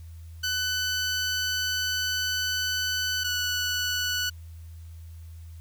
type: tone pair in turn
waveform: 15% pulse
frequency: 1500 / 1480.2 Hz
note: F#6 / F#6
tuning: +23 / 0 cents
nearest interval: unison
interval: 23 cents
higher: first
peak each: -19 dBFS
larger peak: neither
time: 0.43-3.24 / 3.24-4.3 s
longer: first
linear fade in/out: 10 ms
effects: added 82 Hz sine -40 dBFS peak until 5.6 s + white hiss -61 dBFS RMS until 5.6 s

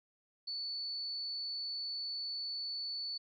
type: tone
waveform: sine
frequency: 4465 Hz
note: C#8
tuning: 12 cents sharp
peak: -37 dBFS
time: 0.47-3.18 s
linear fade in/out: 10 ms
effects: none

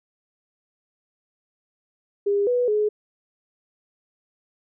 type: tone with pitch steps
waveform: sine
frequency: 404.5 / 491.2 / 422.2 Hz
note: G#4 / B4 / G#4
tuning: -46 / -9 / +29 cents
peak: -18 dBFS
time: 2.26-2.89 s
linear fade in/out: 10 ms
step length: 210 ms
effects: none

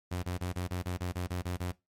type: tone bursts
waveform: sawtooth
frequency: 89.8 Hz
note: F2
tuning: 49 cents sharp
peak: -28 dBFS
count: 11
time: 0.11-1.72 s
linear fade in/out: 10 ms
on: 120 ms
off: 29 ms
effects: noise-tail reverb RT60 0.2 s tail -20 dB re dry + MP3 64 kbps

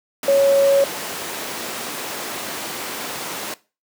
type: tone in noise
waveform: sine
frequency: 554.4 Hz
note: C#5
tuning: in tune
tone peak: -11 dBFS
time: 0.28-0.84 s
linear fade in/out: 2 ms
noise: pink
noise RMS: -27 dBFS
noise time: 0.23-3.54 s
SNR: +13 dB
effects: noise-tail reverb RT60 0.3 s tail -19 dB re dry + high-pass 300 Hz 12 dB/octave

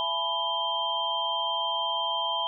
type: tone cluster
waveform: sine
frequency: 668 / 850 / 994 / 3157 Hz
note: E5 / G#5 / B5 / G7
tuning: +23 / +40 / +11 / +12 cents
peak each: -35 / -34 / -30 / -29 dBFS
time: 0-2.47 s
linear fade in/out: 0 ms
effects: none

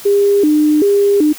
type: tone with vibrato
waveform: sine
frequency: 349.2 Hz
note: F4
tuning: in tune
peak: -8 dBFS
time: 0.05-1.33 s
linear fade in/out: 10 ms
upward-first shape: square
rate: 1.3 Hz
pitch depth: 250 cents each way
effects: white hiss -33 dBFS RMS until 1.38 s

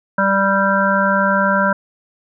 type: harmonic tone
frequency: 196 Hz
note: G3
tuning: in tune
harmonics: 1 / 3 / 5 / 7 / 8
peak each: -19 / -19 / -19 / -19 / -19 dBFS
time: 0.18-1.73 s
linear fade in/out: 5 ms
effects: none

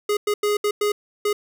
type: tone bursts at uneven times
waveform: square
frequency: 415.3 Hz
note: G#4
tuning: in tune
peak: -19 dBFS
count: 6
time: 0.09-0.17 / 0.27-0.34 / 0.43-0.57 / 0.64-0.71 / 0.81-0.92 / 1.25-1.33 s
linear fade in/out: 5 ms
effects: none

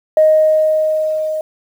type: tone with level ramp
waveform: sine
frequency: 623 Hz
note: D#5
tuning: 2 cents sharp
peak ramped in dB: -5 to -17 dBFS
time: 0.17-1.41 s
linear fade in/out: 2 ms
effects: tanh soft clip ceiling -1 dBFS + 7-bit

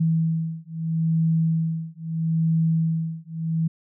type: beating tone pair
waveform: sine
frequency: 162.1 / 162.87 Hz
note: E3 / E3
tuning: -29 / -21 cents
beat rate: 0.77 Hz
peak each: -23 dBFS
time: 0-3.68 s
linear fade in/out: 10 ms
effects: none

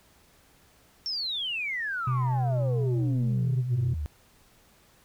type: exponential sweep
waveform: sine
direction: down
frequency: 5520 to 69.9 Hz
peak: -28 dBFS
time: 1.06-4.06 s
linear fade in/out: 0 ms
type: tone with pitch glide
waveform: sine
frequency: 126.4 to 125.16 Hz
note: B2 to B2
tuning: +41 to +24 cents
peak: -22 dBFS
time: 2.07-3.94 s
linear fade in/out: 5 ms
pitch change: -17 cents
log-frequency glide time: 2.53-2.94 s
effects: tanh soft clip ceiling -20 dBFS + pink hiss -60 dBFS RMS until 5.04 s

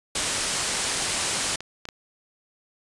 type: low-pass noise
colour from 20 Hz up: white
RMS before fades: -27 dBFS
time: 0.15-1.56 s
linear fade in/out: 5 ms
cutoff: 9800 Hz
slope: 48 dB/octave
type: clicks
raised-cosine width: 0.2 ms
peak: -18 dBFS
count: 6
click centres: 0.595 / 0.867 / 1 / 1.606 / 1.854 / 1.888 s
effects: resampled to 24000 Hz

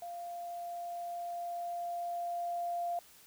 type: tone with level ramp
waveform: sine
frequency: 695 Hz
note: F5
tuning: 9 cents flat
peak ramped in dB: -40 to -32 dBFS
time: 0.02-2.99 s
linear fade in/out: 2 ms
effects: white hiss -59 dBFS RMS until 3.26 s

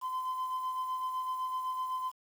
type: tone with tremolo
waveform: sine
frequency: 1026 Hz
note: C6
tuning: 34 cents flat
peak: -28 dBFS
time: 0.01-2.12 s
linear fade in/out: 50 ms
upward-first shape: sine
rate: 7.9 Hz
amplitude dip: 50%
effects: tanh soft clip ceiling -30 dBFS + 9-bit

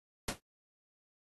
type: noise with exponential decay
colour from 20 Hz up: pink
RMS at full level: -29 dBFS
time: 0.28-0.4 s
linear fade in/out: 5 ms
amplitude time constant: 24 ms
effects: AAC 32 kbps

